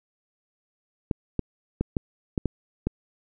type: clicks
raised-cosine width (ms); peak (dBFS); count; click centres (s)
3; -11; 7; 1.112 / 1.393 / 1.81 / 1.968 / 2.378 / 2.457 / 2.87
effects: none